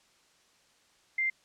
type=tone; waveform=sine; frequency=2093 Hz; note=C7; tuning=in tune; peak=-26 dBFS; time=1.18-1.3 s; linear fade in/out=5 ms; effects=white hiss -65 dBFS RMS until 1.44 s + low-pass 7000 Hz 12 dB/octave